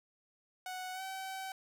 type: tone with pitch glide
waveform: sawtooth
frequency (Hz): 740 to 765.2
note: F#5 to G5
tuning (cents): 0 to -42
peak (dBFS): -36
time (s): 0.66-1.52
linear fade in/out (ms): 2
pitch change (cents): +58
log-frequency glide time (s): 0.93-1.02
effects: none